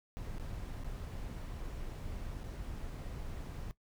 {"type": "noise with dropouts", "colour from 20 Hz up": "brown", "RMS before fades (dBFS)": -42, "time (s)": [0.17, 3.71], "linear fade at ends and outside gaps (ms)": 0, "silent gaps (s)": [[0.382, 0.398], [0.836, 0.845], [2.434, 2.44]], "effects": ["noise-tail reverb RT60 0.1 s tail -17 dB re dry"]}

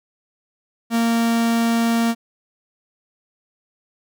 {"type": "tone", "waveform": "45% pulse", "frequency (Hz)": 231, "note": "A#3", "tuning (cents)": -16, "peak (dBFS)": -16, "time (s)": [0.9, 2.15], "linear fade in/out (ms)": 50, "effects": []}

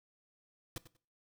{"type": "noise with echo", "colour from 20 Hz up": "pink", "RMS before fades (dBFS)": -40, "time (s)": [0.76, 0.78], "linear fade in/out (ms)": 2, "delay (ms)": 94, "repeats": 2, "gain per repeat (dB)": -15, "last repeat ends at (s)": 0.968, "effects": ["noise-tail reverb RT60 0.4 s tail -19 dB re dry"]}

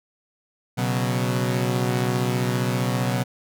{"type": "chord", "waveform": "sawtooth", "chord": "B suspended second", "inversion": "none", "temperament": "equal", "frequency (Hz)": [123.47, 138.59, 185], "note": ["B2", "C#3", "F#3"], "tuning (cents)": [0, 0, 0], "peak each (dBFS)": [-19, -25, -23], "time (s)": [0.77, 3.24], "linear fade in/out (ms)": 20, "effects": []}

